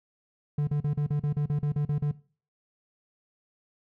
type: tone bursts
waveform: triangle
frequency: 146.83 Hz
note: D3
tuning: in tune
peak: -21 dBFS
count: 12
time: 0.58-2.114 s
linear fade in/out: 5 ms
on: 93 ms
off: 38 ms
effects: noise-tail reverb RT60 0.4 s tail -19 dB re dry